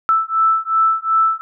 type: beating tone pair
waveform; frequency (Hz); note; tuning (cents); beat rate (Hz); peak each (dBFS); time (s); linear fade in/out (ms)
sine; 1318.5 / 1321.2; E6 / E6; 0 / +4; 2.7; -16; 0.09-1.41; 0
effects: none